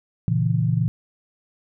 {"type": "chord", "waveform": "sine", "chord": "A# diminished", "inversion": "none", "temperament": "equal", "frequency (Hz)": [116.54, 138.59, 164.81], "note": ["A#2", "C#3", "E3"], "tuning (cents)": [0, 0, 0], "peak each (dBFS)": [-21, -24, -22], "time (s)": [0.28, 0.88], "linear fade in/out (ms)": 0, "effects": []}